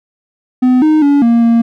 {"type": "tone with pitch steps", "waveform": "triangle", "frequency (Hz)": [252.9, 309.5, 284.9, 233.5, 231.9], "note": ["B3", "D#4", "C#4", "A#3", "A#3"], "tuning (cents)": [41, -9, 48, 3, -9], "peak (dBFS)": -4, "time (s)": [0.62, 1.62], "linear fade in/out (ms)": 10, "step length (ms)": 200, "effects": []}